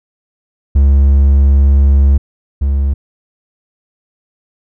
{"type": "tone pair in turn", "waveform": "triangle", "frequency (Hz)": [69.3, 69.3], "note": ["C#2", "C#2"], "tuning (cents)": [0, 0], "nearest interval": "unison", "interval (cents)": 0, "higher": "neither", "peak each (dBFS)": [-3, -8], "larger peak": "first", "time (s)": [[0.75, 2.18], [2.61, 2.94]], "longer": "first", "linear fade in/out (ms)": 10, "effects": []}